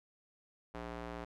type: tone with band-pass filter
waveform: square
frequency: 58.27 Hz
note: A#1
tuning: in tune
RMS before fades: -44 dBFS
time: 0.74-1.25 s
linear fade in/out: 10 ms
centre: 820 Hz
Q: 0.6
effects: none